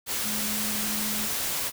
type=tone in noise; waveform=sine; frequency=212 Hz; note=G#3; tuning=36 cents sharp; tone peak=-34 dBFS; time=0.22-1.29 s; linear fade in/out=50 ms; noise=white; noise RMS=-29 dBFS; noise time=0.06-1.72 s; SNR=-8 dB; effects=none